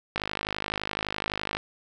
click train, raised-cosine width 0.3 ms, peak -12 dBFS, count 74, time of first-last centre 0.16-1.569 s, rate 51.8 Hz, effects none

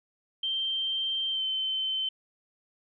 sine tone with pitch glide, 3141 to 3080 Hz, G7 to G7, +3 to -31 cents, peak -27 dBFS, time 0.43-2.09 s, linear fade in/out 5 ms, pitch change -34 cents, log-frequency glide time 1.31-1.43 s, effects none

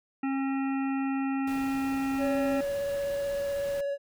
harmonic tone, 270.6 Hz, C#4, 42 cents flat, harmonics 1 / 3 / 5 / 7 / 9 / 10, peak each -27 / -37 / -41 / -44 / -46 / -47 dBFS, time 0.23-2.61 s, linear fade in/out 5 ms
pink noise, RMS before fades -45 dBFS, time 1.47-3.81 s, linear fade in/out 5 ms
triangle tone with vibrato, 563 Hz, C#5, 27 cents sharp, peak -26 dBFS, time 2.18-3.98 s, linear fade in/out 50 ms, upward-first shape sine, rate 16 Hz, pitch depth 14 cents each way
effects none

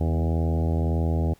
harmonic tone with a mistuned harmonic, 81.7 Hz, E2, 15 cents flat, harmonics 1 / 2 / 3 / 4 / 5 / 6 / 7 / 8 / 9 / 10, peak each -22 / -28 / -32 / -34 / -36 / -38 / -39 / -40 / -41 / -42 dBFS, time 0-1.34 s, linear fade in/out 10 ms, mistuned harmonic 2, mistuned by -30 cents, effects pink hiss -59 dBFS RMS until 1.39 s

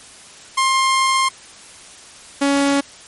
sawtooth tone pair in turn, 1060 / 280.1 Hz, C6 / C#4, +22 / +18 cents, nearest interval octave + major seventh, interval 2304 cents, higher first, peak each -10 / -10 dBFS, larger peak neither, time 0.57-1.29 / 2.41-2.81 s, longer first, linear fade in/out 10 ms, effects white hiss -41 dBFS RMS until 3.07 s + MP3 48 kbps

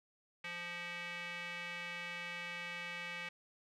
square tone with band-pass filter, 173.9 Hz, F3, 7 cents flat, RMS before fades -44 dBFS, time 0.44-3.29 s, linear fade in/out 5 ms, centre 2300 Hz, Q 3, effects none

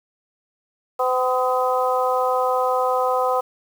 harmonic tone with a mistuned harmonic, 254.6 Hz, C4, 47 cents flat, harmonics 2 / 3 / 4 / 5, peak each -21 / -23 / -24 / -25 dBFS, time 0.99-3.41 s, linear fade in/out 10 ms, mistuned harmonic 5, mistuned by -19 cents, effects 7-bit

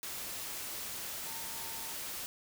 sine tone in noise, 906 Hz, A#5, 50 cents flat, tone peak -51 dBFS, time 1.26-1.93 s, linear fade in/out 0 ms, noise white, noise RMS -41 dBFS, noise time 0.03-2.26 s, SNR -13 dB, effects none

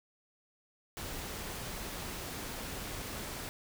pink noise, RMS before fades -41 dBFS, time 0.97-3.49 s, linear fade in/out 0 ms, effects none

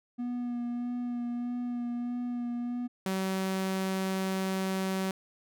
triangle tone with vibrato, 242.1 Hz, B3, 34 cents flat, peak -29 dBFS, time 0.18-2.88 s, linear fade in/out 20 ms, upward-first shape sine, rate 1.6 Hz, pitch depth 17 cents each way
sawtooth tone, 190.2 Hz, F#3, 48 cents sharp, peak -25 dBFS, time 3.06-5.11 s, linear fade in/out 2 ms
effects none

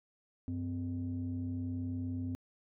sine tone pair together, 96.1 / 256.6 Hz, G2 / C4, -34 / -34 cents, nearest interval octave + perfect fourth, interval 1700 cents, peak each -36 / -36 dBFS, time 0.48-2.35 s, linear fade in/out 0 ms, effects tanh soft clip ceiling -29 dBFS

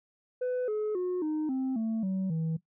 sine tone with pitch steps, 501 / 426.2 / 362.5 / 308.4 / 262.3 / 223.2 / 189.84 / 161.49 Hz, B4 / G#4 / F#4 / D#4 / C4 / A3 / F#3 / E3, +25 / +45 / -35 / -15 / +4 / +25 / +45 / -35 cents, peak -25 dBFS, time 0.41-2.57 s, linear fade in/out 10 ms, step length 270 ms, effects noise-tail reverb RT60 0.1 s tail -17 dB re dry + tanh soft clip ceiling -27 dBFS

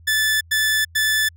sawtooth tone bursts, 1745 Hz, A6, 15 cents flat, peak -13 dBFS, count 3, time 0.07-1.29 s, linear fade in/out 10 ms, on 340 ms, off 100 ms, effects added 83 Hz sine -44 dBFS peak until 1.36 s

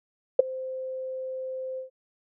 sine tone with ADSR envelope, 520 Hz, C5, 11 cents flat, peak -8 dBFS, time 0.39-1.9 s, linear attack 5 ms, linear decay 12 ms, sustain -23 dB, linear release 120 ms, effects none

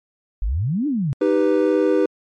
sine exponential two-way sweep, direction up then down, 43.39 to 311.1 to 127 Hz, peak -18 dBFS, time 0.42-1.13 s, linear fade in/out 0 ms, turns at 0.87 s
triangle chord, Eb augmented, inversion none, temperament equal, 311.1 / 392 / 493.9 Hz, Eb4 / G4 / B4, 0 / 0 / 0 cents, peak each -17 dBFS, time 1.21-2.06 s, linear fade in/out 5 ms
effects MP3 48 kbps

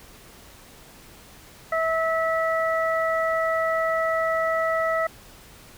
harmonic tone, 650 Hz, E5, 24 cents flat, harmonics 1 / 2 / 3, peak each -23 / -26 / -28 dBFS, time 1.72-5.07 s, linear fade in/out 5 ms, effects pink hiss -48 dBFS RMS until 5.77 s

